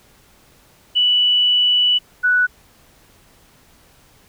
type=tone pair in turn; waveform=sine; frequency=2960 / 1480 Hz; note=F#7 / F#6; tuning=0 / 0 cents; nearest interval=octave; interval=1200 cents; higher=first; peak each=-12 dBFS; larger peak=neither; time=0.95-1.99 / 2.23-2.47 s; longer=first; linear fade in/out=20 ms; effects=pink hiss -52 dBFS RMS until 4.28 s